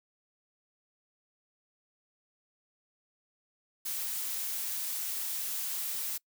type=noise; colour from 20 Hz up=blue; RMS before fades=-35 dBFS; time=3.85-6.18 s; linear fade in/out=10 ms; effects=noise-tail reverb RT60 0.1 s tail -25 dB re dry